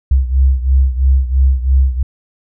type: beating tone pair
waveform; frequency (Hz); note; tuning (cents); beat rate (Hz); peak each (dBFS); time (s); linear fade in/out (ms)
sine; 65.2 / 68.2; C2 / C#2; -5 / -28; 3; -10 / -14; 0.11-2.03; 5
effects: none